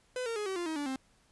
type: tone with pitch steps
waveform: 45% pulse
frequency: 504 / 459.5 / 418.9 / 382 / 348.2 / 317.5 / 289.5 / 263.9 Hz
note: B4 / A#4 / G#4 / G4 / F4 / D#4 / D4 / C4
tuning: +35 / -25 / +15 / -45 / -5 / +35 / -25 / +15 cents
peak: -33 dBFS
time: 0.16-0.96 s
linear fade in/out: 2 ms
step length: 100 ms
effects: pink hiss -67 dBFS RMS until 1.31 s + resampled to 24000 Hz